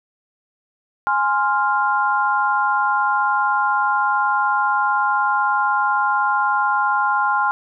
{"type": "chord", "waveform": "sine", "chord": "F minor", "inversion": "first", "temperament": "equal", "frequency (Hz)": [830.6, 1046.5, 1396.9], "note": ["Ab5", "C6", "F6"], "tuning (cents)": [0, 0, 0], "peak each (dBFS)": -20, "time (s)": [1.07, 7.51], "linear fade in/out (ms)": 0, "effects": []}